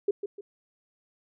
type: tone with echo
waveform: sine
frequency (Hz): 403.7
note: G#4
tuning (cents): -49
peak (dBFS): -20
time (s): 0.08-0.11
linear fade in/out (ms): 5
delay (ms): 150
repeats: 2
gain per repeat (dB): -9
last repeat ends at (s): 0.41
effects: none